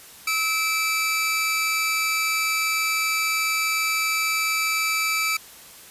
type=tone pair together; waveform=sawtooth; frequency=1295 / 2323 Hz; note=E6 / D7; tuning=-31 / -20 cents; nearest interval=minor seventh; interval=1011 cents; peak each=-23 / -19 dBFS; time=0.27-5.37 s; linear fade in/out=5 ms; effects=white hiss -45 dBFS RMS until 5.9 s + resampled to 32000 Hz